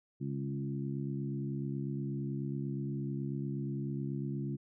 harmonic tone with a mistuned harmonic, 68.9 Hz, C#2, 10 cents flat, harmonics 2 / 3 / 4 / 5, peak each -36 / -40 / -42 / -44 dBFS, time 0.2-4.57 s, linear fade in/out 20 ms, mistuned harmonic 2, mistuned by +16 cents, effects none

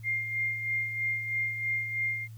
sine tone with tremolo, 2113 Hz, C7, 16 cents sharp, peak -26 dBFS, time 0.03-2.28 s, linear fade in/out 50 ms, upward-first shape sine, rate 3.1 Hz, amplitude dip 55%, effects added 111 Hz sine -42 dBFS peak until 2.37 s + white hiss -63 dBFS RMS until 2.37 s

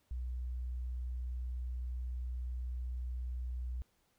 sine tone, 61.74 Hz, B1, in tune, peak -36 dBFS, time 0.11-3.82 s, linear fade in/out 0 ms, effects pink hiss -75 dBFS RMS until 4.18 s

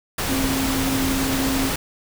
sine tone in noise, 267.2 Hz, C4, 36 cents sharp, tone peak -22 dBFS, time 0.29-1.69 s, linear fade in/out 5 ms, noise pink, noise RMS -24 dBFS, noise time 0.18-1.76 s, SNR -1 dB, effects none

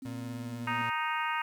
sine tone with pitch glide, 263.5 to 244.4 Hz, C4 to B3, +12 to -18 cents, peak -39 dBFS, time 0.02-0.82 s, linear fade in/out 5 ms, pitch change -130 cents, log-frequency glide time 0.13-0.59 s
30% pulse tone with vibrato, 116.8 Hz, A#2, 4 cents sharp, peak -36 dBFS, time 0.05-0.9 s, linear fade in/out 5 ms, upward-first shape sine, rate 16 Hz, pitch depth 24 cents each way
harmonic tone, 311.1 Hz, D#4, in tune, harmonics 3 / 4 / 5 / 6 / 7 / 8 / 9, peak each -33 / -35 / -37 / -39 / -40 / -41 / -42 dBFS, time 0.67-1.42 s, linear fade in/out 5 ms
effects 10-bit

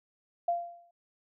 sine tone with exponential decay, 691 Hz, F5, 19 cents flat, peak -23 dBFS, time 0.48-0.91 s, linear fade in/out 5 ms, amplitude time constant 92 ms, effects none

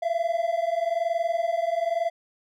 triangle tone pair together, 664 / 685 Hz, E5 / F5, +12 / -34 cents, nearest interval minor second, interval 54 cents, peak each -24 dBFS, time 0.02-2.1 s, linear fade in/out 10 ms, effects none

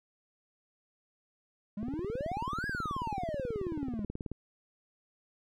triangle exponential two-way sweep, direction up then down, 196.5 to 1689 to 196.5 Hz, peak -32 dBFS, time 1.77-4.05 s, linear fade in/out 5 ms, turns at 2.67 s
click train, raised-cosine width 3 ms, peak -25 dBFS, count 47, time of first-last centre 1.83-4.316 s, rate 18.5 Hz
effects none

